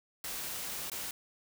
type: noise with dropouts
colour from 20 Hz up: white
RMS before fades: -39 dBFS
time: 0.24-1.11 s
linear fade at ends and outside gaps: 2 ms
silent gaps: 0.899-0.917 s
effects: none